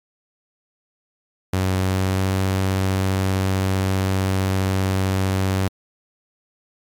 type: tone with pitch glide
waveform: sawtooth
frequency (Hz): 93.8 to 95.33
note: F#2 to G2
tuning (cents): +24 to -48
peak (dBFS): -14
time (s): 1.53-5.68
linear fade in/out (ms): 5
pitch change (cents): +28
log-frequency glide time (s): 1.78-2.3
effects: MP3 96 kbps